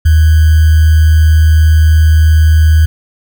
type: tone with sample-and-hold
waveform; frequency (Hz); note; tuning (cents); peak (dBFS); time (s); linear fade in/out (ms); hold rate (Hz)
sine; 78.6; D#2; +18; -3; 0.05-2.86; 10; 1575
effects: none